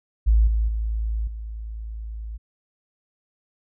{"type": "tone with level steps", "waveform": "sine", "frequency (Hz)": 54.7, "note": "A1", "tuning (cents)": -9, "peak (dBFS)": [-13, -18, -22, -30], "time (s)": [0.26, 2.38], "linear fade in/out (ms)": 20, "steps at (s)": [0.47, 0.68, 1.27], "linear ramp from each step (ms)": 5, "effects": []}